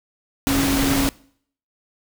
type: tone in noise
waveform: sine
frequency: 274.9 Hz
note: C#4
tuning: 14 cents flat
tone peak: -19 dBFS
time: 0.47-1.09 s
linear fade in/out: 0 ms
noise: pink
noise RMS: -22 dBFS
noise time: 0.47-1.09 s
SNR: 0 dB
effects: noise-tail reverb RT60 0.6 s tail -23 dB re dry

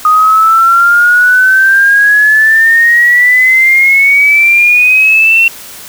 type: exponential sweep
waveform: sine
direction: up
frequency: 1237 to 2727 Hz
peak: -3 dBFS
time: 0.05-5.48 s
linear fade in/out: 2 ms
effects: white hiss -29 dBFS RMS until 5.88 s

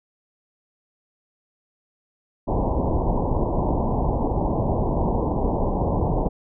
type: low-pass noise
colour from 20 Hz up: pink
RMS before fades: -22 dBFS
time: 2.47-6.29 s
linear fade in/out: 20 ms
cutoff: 1000 Hz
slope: 96 dB/octave
effects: none

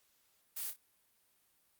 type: noise with echo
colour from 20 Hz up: blue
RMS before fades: -40 dBFS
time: 0.56-0.71 s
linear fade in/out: 10 ms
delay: 28 ms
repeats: 2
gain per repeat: -9 dB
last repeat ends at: 0.766 s
effects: white hiss -73 dBFS RMS until 1.79 s + Opus 48 kbps

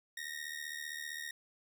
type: ring-modulated tone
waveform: sawtooth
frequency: 1864.7 Hz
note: A#6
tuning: in tune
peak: -34 dBFS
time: 0.17-1.31 s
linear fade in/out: 2 ms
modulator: 37.7 Hz
effects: none

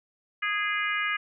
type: harmonic tone with a mistuned harmonic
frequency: 414.1 Hz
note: G#4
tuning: 5 cents flat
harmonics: 3 / 4 / 5 / 6 / 7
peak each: -32 / -30 / -30 / -34 / -37 dBFS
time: 0.42-1.17 s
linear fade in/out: 10 ms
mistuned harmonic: 6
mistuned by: -38 cents
effects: none

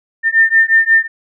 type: beating tone pair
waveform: sine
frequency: 1801 / 1806.6 Hz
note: A6 / A6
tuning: +40 / +45 cents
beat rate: 5.6 Hz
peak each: -11 dBFS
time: 0.23-1.08 s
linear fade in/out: 50 ms
effects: none

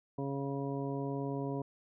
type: harmonic tone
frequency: 138.59 Hz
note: C#3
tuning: in tune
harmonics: 1 / 2 / 3 / 4 / 5 / 7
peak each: -38 / -38 / -40 / -45 / -46 / -46 dBFS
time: 0.18-1.62 s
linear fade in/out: 5 ms
effects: none

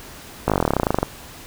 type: slowing click train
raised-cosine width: 1 ms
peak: -3 dBFS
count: 20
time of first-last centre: 0.48-1.03 s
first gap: 18 ms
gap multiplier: 1.05
effects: pink hiss -40 dBFS RMS until 1.46 s

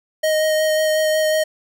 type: tone with vibrato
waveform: square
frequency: 623 Hz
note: D#5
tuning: 2 cents sharp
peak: -16 dBFS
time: 0.23-1.44 s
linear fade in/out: 10 ms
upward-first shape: sine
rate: 5.5 Hz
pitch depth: 11 cents each way
effects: none

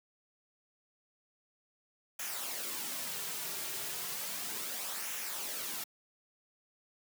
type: noise with flanger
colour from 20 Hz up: white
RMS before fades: -39 dBFS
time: 2.19-5.84 s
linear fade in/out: 5 ms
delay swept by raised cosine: 0.22 to 4.02 ms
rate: 0.34 Hz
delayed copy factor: -0.5
effects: high-pass 150 Hz 12 dB/octave

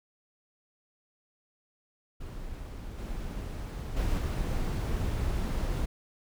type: noise with level steps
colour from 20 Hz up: brown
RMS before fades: -40 / -36 / -28 / -30 dBFS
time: 2.2-5.86 s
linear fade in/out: 10 ms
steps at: 2.98 / 3.96 / 4.18 s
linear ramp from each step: 10 ms
effects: none

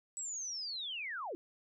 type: linear sweep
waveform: sine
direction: down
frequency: 7902 to 302.4 Hz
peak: -38 dBFS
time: 0.17-1.35 s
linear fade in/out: 0 ms
effects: none

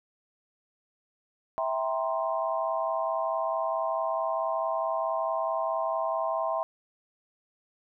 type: chord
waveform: sine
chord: C dominant seventh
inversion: first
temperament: just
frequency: 654.1 / 784.9 / 941.9 / 1046.5 Hz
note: E5 / G5 / Bb5 / C6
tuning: -14 / +2 / +18 / 0 cents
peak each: -29 / -34 / -35 / -32 dBFS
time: 1.58-6.63 s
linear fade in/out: 0 ms
effects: none

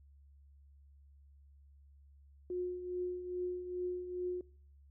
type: tone with tremolo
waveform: sine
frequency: 360 Hz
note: F#4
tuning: 47 cents flat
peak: -33 dBFS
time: 2.5-4.41 s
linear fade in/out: 2 ms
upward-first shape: triangle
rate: 2.4 Hz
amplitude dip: 65%
effects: noise-tail reverb RT60 0.5 s tail -24 dB re dry + added 70 Hz sine -58 dBFS peak until 4.9 s

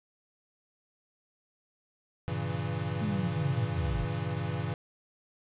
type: chord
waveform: square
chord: G diminished seventh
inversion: none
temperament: equal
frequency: 98 / 116.54 / 138.59 / 164.81 Hz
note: G2 / Bb2 / Db3 / Fb3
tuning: 0 / 0 / 0 / 0 cents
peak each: -37 dBFS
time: 2.28-4.74 s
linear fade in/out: 0 ms
type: linear sweep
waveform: sine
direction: down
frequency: 220 to 40.54 Hz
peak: -30 dBFS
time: 3.01-4.05 s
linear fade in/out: 10 ms
effects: resampled to 8000 Hz + 9-bit

